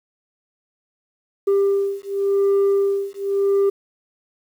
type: beating tone pair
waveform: sine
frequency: 396.2 / 397.1 Hz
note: G4 / G4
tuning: +18 / +22 cents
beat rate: 0.9 Hz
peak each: -17 dBFS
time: 1.47-3.7 s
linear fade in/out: 10 ms
effects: tanh soft clip ceiling -13 dBFS + 8-bit